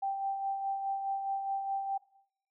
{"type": "tone with tremolo", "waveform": "sine", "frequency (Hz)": 784, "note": "G5", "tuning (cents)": 0, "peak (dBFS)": -29, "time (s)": [0.02, 1.98], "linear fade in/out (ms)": 10, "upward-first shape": "sine", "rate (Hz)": 4.8, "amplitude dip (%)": 45, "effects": ["noise-tail reverb RT60 0.7 s tail -19 dB re dry"]}